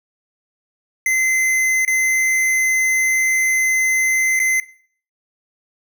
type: tone with dropouts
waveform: square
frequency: 2057 Hz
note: C7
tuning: 30 cents flat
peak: -15 dBFS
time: 1.06-4.6 s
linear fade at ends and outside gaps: 2 ms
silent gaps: 1.85-1.877 / 4.393-4.399 s
effects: noise-tail reverb RT60 0.5 s tail -17 dB re dry